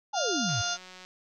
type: harmonic tone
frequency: 703 Hz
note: F5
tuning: 11 cents sharp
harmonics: 1 / 2 / 4 / 5 / 6 / 7 / 8 / 9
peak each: -36 / -33 / -39 / -36 / -39 / -37 / -39 / -35 dBFS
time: 0.13-0.78 s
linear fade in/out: 50 ms
type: exponential sweep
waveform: sine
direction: down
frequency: 874 to 95 Hz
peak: -29 dBFS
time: 0.13-0.62 s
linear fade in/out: 10 ms
type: click train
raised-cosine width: 0.2 ms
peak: -30 dBFS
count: 104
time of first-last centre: 0.49-1.05 s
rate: 184 Hz
effects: none